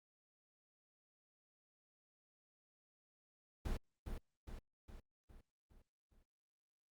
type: noise with echo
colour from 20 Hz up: brown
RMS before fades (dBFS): -39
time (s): 3.65-3.77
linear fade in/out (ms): 5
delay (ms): 410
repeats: 6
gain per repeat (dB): -5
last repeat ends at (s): 6.23
effects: Opus 48 kbps